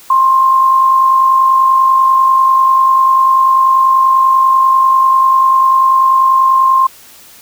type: tone with amplitude modulation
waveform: sine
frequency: 1057 Hz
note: C6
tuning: 17 cents sharp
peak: -4 dBFS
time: 0.1-6.87 s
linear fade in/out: 5 ms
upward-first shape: sine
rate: 50.2 Hz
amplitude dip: 40%
effects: white hiss -39 dBFS RMS until 7.41 s